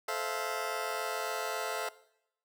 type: chord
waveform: 20% pulse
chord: F major seventh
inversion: first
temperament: just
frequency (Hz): 436.5 / 523.8 / 654.8 / 698.5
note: A4 / C5 / E5 / F5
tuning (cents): -14 / +2 / -12 / 0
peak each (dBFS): -33 / -35 / -33 / -34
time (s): 0.08-1.89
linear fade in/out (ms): 5
effects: noise-tail reverb RT60 0.8 s tail -19 dB re dry